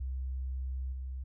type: tone with level steps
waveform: sine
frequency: 65 Hz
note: C2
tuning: 11 cents flat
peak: -33 / -36 dBFS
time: 0-1.24 s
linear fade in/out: 10 ms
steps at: 0.92 s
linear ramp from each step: 10 ms
effects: none